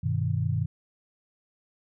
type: chord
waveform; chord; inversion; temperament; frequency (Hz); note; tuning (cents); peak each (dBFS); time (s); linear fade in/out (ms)
sine; G augmented; none; equal; 98 / 123.47 / 155.56; G2 / B2 / D#3; 0 / 0 / 0; -28 / -28 / -29; 0.03-0.66; 10
effects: none